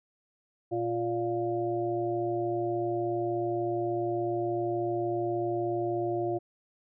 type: harmonic tone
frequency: 116.54 Hz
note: A#2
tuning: in tune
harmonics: 1 / 3 / 5 / 6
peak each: -38 / -29 / -37 / -34 dBFS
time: 0.71-6.39 s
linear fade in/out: 20 ms
effects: none